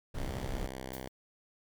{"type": "noise", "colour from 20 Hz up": "brown", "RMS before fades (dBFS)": -37, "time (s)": [0.14, 0.67], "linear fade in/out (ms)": 10}
{"type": "tone with pitch glide", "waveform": "5% pulse", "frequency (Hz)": [65.41, 65], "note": ["C2", "C2"], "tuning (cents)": [0, -11], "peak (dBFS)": -29, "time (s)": [0.17, 1.08], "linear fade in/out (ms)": 5, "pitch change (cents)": -11, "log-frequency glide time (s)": [0.73, 0.85]}
{"type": "noise with exponential decay", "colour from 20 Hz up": "blue", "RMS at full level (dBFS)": -42, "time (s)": [0.93, 1.09], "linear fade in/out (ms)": 5, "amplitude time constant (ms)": 34}
{"effects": []}